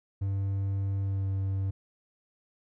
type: tone with pitch glide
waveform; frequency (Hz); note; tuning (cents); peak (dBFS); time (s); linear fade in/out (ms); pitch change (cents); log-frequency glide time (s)
triangle; 98 to 96.76; G2 to G2; 0 to -22; -25; 0.21-1.71; 10; -22; 1.03-1.28
effects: none